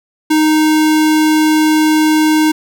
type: tone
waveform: square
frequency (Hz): 310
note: D#4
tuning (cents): -6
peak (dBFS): -9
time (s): 0.3-2.52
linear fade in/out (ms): 10
effects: none